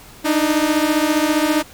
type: beating tone pair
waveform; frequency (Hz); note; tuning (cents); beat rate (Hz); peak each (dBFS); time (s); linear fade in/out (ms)
sawtooth; 298.4 / 313.4; D4 / D#4; +28 / +13; 15; -14; 0.24-1.63; 20
effects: pink hiss -42 dBFS RMS until 1.73 s

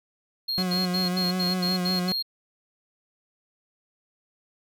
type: tone bursts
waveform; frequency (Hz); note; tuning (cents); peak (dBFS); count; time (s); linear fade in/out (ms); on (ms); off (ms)
triangle; 4244; C8; +24; -24; 8; 0.48-2.226; 10; 150; 78
type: tone with vibrato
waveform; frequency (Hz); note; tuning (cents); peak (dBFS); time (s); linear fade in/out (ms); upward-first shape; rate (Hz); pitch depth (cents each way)
40% pulse; 181.8; F#3; -30; -24; 0.58-2.12; 0; sine; 5.4; 33
effects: none

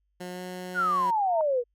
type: tone with pitch glide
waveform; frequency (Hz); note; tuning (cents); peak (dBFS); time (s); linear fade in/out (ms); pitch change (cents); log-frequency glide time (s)
15% pulse; 180 to 181.99; F#3 to F#3; -47 to -28; -29; 0.2-1.11; 10; +19; 0.31-0.41
type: exponential sweep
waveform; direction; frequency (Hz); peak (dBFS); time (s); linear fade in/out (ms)
sine; down; 1501 to 466.2; -22; 0.74-1.64; 50
type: tone with exponential growth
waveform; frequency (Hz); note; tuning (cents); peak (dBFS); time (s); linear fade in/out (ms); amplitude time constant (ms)
sine; 916; A#5; -31; -25; 1.12-1.41; 1; 63
effects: added 50 Hz sine -70 dBFS peak until 1.74 s

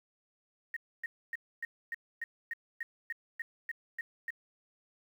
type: tone bursts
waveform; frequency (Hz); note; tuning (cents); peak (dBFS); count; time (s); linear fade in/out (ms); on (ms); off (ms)
sine; 1857; A#6; -7; -34; 13; 0.74-4.305; 2; 25; 270
effects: 10-bit

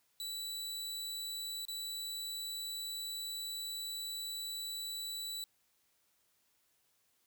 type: tone with dropouts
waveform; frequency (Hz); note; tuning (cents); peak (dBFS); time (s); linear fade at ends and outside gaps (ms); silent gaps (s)
sawtooth; 3950; B7; 0; -36; 0.2-5.44; 1; 1.652-1.683
effects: white hiss -75 dBFS RMS until 7.26 s

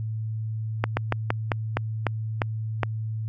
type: slowing click train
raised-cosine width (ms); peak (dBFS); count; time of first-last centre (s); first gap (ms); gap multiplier
0.5; -7; 9; 0.84-2.833; 130; 1.18
effects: added 110 Hz sine -27 dBFS peak until 3.28 s

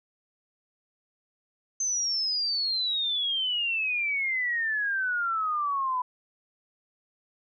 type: exponential sweep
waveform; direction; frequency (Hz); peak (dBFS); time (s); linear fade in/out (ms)
sine; down; 6272 to 990; -25; 1.8-6.02; 5
effects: none

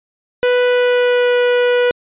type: tone with pitch glide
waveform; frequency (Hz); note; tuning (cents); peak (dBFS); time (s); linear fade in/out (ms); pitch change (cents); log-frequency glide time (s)
45% pulse; 493.9 to 489.6; B4 to B4; 0 to -15; -11; 0.43-1.91; 0; -15; 0.63-1.35
effects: resampled to 8000 Hz

